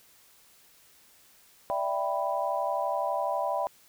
sine chord, E minor seventh, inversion third, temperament equal, 587.3 / 659.3 / 784 / 987.8 Hz, D5 / E5 / G5 / B5, 0 / 0 / 0 / 0 cents, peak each -32 dBFS, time 1.7-3.67 s, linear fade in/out 0 ms, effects white hiss -59 dBFS RMS until 3.88 s

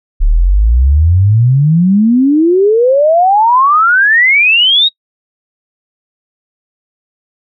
sine exponential sweep, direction up, 34.65 to 3833 Hz, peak -5 dBFS, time 0.2-4.89 s, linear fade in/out 20 ms, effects noise-tail reverb RT60 0.1 s tail -24 dB re dry

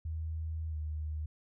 sine tone with pitch glide, 79.8 to 76.9 Hz, D#2 to D#2, +44 to -20 cents, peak -34 dBFS, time 0.05-1.26 s, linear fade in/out 5 ms, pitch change -64 cents, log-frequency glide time 0.7-0.75 s, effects none

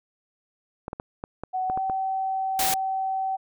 clicks, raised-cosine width 1 ms, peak -18 dBFS, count 8, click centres 0.881 / 0.931 / 0.999 / 1.239 / 1.436 / 1.699 / 1.775 / 1.898 s
sine tone with pitch glide, 747 to 766.2 Hz, F#5 to G5, +16 to -40 cents, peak -24 dBFS, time 1.53-3.37 s, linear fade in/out 20 ms, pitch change +44 cents, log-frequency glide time 1.66-1.8 s
white noise, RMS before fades -25 dBFS, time 2.59-2.74 s, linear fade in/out 2 ms
effects none

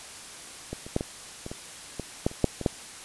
clicks, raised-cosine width 2 ms, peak -19 / -26 / -10 / -16 / -22 / -22 / -18 / -9 / -28 / -6 / -19 / -8 dBFS, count 12, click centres 0.73 / 0.865 / 0.964 / 1.009 / 1.464 / 1.515 / 1.997 / 2.265 / 2.314 / 2.443 / 2.613 / 2.662 s, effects white hiss -43 dBFS RMS until 3.04 s + resampled to 24000 Hz

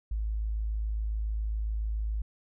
sine tone, 53.6 Hz, A1, 45 cents flat, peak -28 dBFS, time 0.11-2.22 s, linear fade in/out 5 ms, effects none

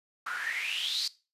white noise with band-pass filter sweep, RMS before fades -33 dBFS, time 0.26-1.08 s, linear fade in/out 5 ms, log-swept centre 1300 to 4700 Hz, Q 8.6, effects noise-tail reverb RT60 0.3 s tail -19 dB re dry + resampled to 32000 Hz

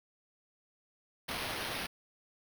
white noise with sample-and-hold, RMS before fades -38 dBFS, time 1.28-1.87 s, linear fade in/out 10 ms, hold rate 7350 Hz, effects none

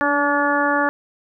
harmonic tone with a mistuned harmonic, 287.2 Hz, D4, 39 cents flat, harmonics 1 / 2 / 3 / 4 / 5 / 6, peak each -23 / -23 / -23 / -23 / -23 / -23 dBFS, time 0.01-0.89 s, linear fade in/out 0 ms, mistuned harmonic 1, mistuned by +17 cents, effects none

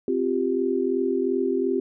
sine chord, C suspended fourth, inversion none, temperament equal, 261.6 / 349.2 / 392 Hz, C4 / F4 / G4, 0 / 0 / 0 cents, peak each -26 / -26 / -24 dBFS, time 0.08-1.8 s, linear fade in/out 2 ms, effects none

